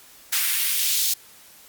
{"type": "noise with high-pass filter sweep", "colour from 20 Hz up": "white", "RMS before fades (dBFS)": -22, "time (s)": [0.32, 1.14], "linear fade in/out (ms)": 10, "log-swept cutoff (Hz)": [1600, 4200], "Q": 1.2, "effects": ["white hiss -49 dBFS RMS until 1.68 s", "Opus 48 kbps"]}